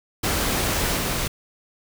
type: noise with level steps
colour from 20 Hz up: pink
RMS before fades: -23 / -25 dBFS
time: 0.23-1.28 s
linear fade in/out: 10 ms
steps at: 0.96 s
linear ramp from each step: 10 ms
effects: none